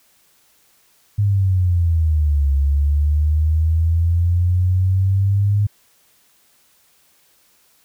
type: exponential two-way sweep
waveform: sine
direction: down then up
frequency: 103.83 to 69 to 103.83 Hz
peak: -13 dBFS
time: 1.18-5.67 s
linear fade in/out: 10 ms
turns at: 2.52 s
effects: white hiss -57 dBFS RMS until 7.84 s